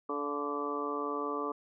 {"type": "harmonic tone with a mistuned harmonic", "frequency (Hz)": 145.1, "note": "D3", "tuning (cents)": -21, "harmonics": [2, 3, 4, 5, 6, 7, 8], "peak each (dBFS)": [-39, -37, -43, -46, -45, -42, -36], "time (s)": [0.09, 1.52], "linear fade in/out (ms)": 5, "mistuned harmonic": 5, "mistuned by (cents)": -43, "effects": []}